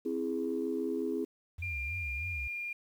sine chord, C augmented, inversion none, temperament equal, 261.6 / 329.6 / 415.3 Hz, C4 / E4 / G#4, 0 / 0 / 0 cents, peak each -35 / -35 / -34 dBFS, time 0.05-1.25 s, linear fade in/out 10 ms
sine tone with vibrato, 77.78 Hz, D#2, in tune, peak -37 dBFS, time 1.58-2.48 s, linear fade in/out 10 ms, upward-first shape sine, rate 3.2 Hz, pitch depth 280 cents each way
sine tone with pitch glide, 2394 to 2408 Hz, D7 to D7, +33 to +43 cents, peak -35 dBFS, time 1.62-2.73 s, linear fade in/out 5 ms, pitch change +10 cents, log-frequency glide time 1.88-2.24 s
effects tanh soft clip ceiling -22 dBFS + 10-bit

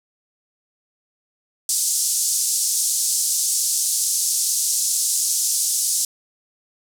white band-pass noise, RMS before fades -21 dBFS, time 1.69-6.05 s, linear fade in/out 2 ms, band 5400 to 10000 Hz, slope 24 dB/octave, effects none

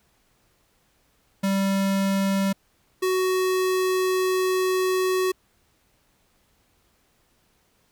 square tone pair in turn, 195.2 / 372.1 Hz, G3 / F#4, -7 / +10 cents, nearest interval major seventh, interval 1117 cents, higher second, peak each -21 dBFS, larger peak neither, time 1.43-2.53 / 3.02-5.32 s, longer second, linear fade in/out 10 ms, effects pink hiss -65 dBFS RMS until 7.91 s

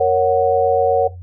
sine chord, F# major, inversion first, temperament equal, 466.2 / 554.4 / 740 Hz, A#4 / C#5 / F#5, 0 / 0 / 0 cents, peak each -16 dBFS, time 0-1.08 s, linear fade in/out 10 ms, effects noise-tail reverb RT60 0.2 s tail -17 dB re dry + added 89 Hz sine -31 dBFS peak until 1.22 s

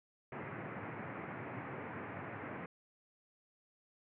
pink band-pass noise, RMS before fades -45 dBFS, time 0.32-2.66 s, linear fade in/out 2 ms, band 100 to 2300 Hz, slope 48 dB/octave, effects none

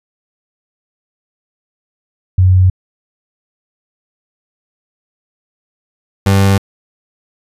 sine / 30% pulse tone pair in turn, 92.5 / 98 Hz, F#2 / G2, 0 / 0 cents, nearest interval minor second, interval 100 cents, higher second, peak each -5 dBFS, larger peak neither, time 2.38-2.7 / 6.26-6.58 s, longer neither, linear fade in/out 5 ms, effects resampled to 32000 Hz

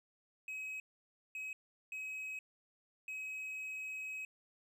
triangle tone bursts at uneven times, 2546 Hz, D#7, 39 cents sharp, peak -39 dBFS, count 4, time 0.48-0.8 / 1.35-1.53 / 1.92-2.39 / 3.08-4.25 s, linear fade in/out 2 ms, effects none

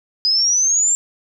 sine exponential sweep, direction up, 4961 to 7459 Hz, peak -13 dBFS, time 0.25-0.95 s, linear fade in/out 0 ms, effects 9-bit

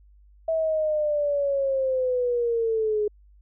sine linear sweep, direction down, 652 to 415.3 Hz, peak -21 dBFS, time 0.48-3.08 s, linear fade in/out 5 ms, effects added 50 Hz sine -51 dBFS peak until 3.41 s

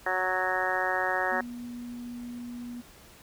harmonic tone, 185 Hz, F#3, in tune, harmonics 2 / 3 / 4 / 5 / 6 / 7 / 8 / 9 / 10, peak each -37 / -34 / -32 / -35 / -37 / -37 / -38 / -32 / -32 dBFS, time 0.06-1.41 s, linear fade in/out 5 ms
sine tone, 241.5 Hz, B3, 39 cents flat, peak -36 dBFS, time 1.31-2.82 s, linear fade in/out 20 ms
effects pink hiss -53 dBFS RMS until 3.22 s

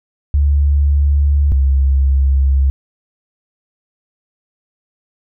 sine tone pair in turn, 71.6 / 67.78 Hz, D2 / C#2, -43 / -38 cents, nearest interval minor second, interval 95 cents, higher first, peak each -9 dBFS, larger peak neither, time 0.34-1.52 / 1.52-2.7 s, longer neither, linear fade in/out 0 ms, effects none

